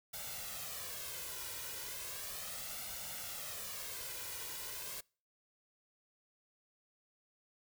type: noise with flanger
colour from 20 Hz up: white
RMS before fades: -44 dBFS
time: 0.13-5.01 s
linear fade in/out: 10 ms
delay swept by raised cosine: 1.4 to 2.06 ms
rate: 0.35 Hz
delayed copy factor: +0.65
effects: noise-tail reverb RT60 0.4 s tail -26 dB re dry